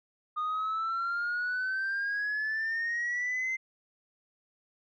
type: exponential sweep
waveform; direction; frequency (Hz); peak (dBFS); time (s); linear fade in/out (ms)
sine; up; 1225 to 2082; -27; 0.36-3.57; 20
effects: tanh soft clip ceiling -27 dBFS